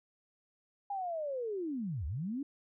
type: linear two-way sweep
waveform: sine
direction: down then up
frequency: 818 to 65.41 to 293.6 Hz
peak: -34 dBFS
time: 0.9-2.43 s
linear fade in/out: 5 ms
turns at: 2.06 s
effects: none